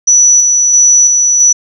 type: tone with tremolo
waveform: sine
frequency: 5920 Hz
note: F#8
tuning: in tune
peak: -3 dBFS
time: 0.07-1.53 s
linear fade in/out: 10 ms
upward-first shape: square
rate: 1.5 Hz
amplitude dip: 30%
effects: none